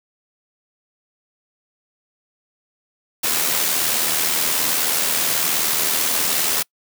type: noise with amplitude modulation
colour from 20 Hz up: white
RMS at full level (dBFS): -18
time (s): 3.23-6.63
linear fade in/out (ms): 10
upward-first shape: sine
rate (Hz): 78.8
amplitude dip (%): 40
effects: noise-tail reverb RT60 0.1 s tail -26 dB re dry + high-pass 150 Hz 12 dB/octave